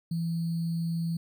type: tone with sample-and-hold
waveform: sine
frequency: 166.6 Hz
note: E3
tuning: 19 cents sharp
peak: -27 dBFS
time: 0.11-1.17 s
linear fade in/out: 5 ms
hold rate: 4410 Hz
effects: none